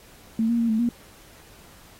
sine tone with pitch steps, 224.2 / 234.8 / 231.5 / 219.6 / 237.7 Hz, A3 / A#3 / A#3 / A3 / A#3, +33 / +13 / -12 / -3 / +34 cents, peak -19 dBFS, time 0.39-0.89 s, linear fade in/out 2 ms, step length 100 ms, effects pink hiss -51 dBFS RMS until 1.99 s + AAC 48 kbps

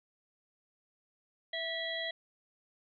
harmonic tone with a mistuned harmonic, 659.3 Hz, E5, in tune, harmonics 1 / 3 / 5 / 6, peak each -40 / -38 / -39 / -44 dBFS, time 1.53-2.11 s, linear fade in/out 5 ms, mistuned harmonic 3, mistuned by -23 cents, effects none

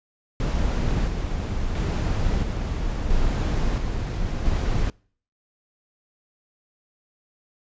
brown noise with tremolo, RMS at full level -22 dBFS, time 0.4-4.9 s, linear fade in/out 2 ms, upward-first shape square, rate 0.74 Hz, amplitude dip 35%, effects noise-tail reverb RT60 0.5 s tail -26 dB re dry + resampled to 16000 Hz

